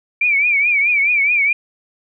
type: tone with vibrato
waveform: sine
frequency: 2331 Hz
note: D7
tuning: 14 cents flat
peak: -12 dBFS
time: 0.21-1.53 s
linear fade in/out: 5 ms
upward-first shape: triangle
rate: 4.7 Hz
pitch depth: 120 cents each way
effects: none